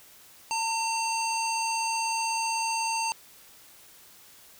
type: harmonic tone with a mistuned harmonic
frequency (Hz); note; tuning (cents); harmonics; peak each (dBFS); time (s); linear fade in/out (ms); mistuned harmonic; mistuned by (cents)
904; A5; +47; 1 / 3 / 5 / 7 / 9; -28 / -33 / -35 / -36 / -38; 0.51-3.12; 0; 5; +47
effects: white hiss -53 dBFS RMS until 4.59 s